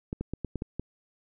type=clicks; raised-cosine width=3 ms; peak=-19 dBFS; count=7; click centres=0.129 / 0.21 / 0.336 / 0.447 / 0.557 / 0.621 / 0.796 s; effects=none